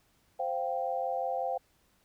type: chord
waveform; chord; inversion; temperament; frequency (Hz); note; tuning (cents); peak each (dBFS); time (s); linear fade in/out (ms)
sine; C suspended fourth; none; equal; 523.3 / 698.5 / 784; C5 / F5 / G5; 0 / 0 / 0; -34; 0.39-1.58; 10
effects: pink hiss -69 dBFS RMS until 2.04 s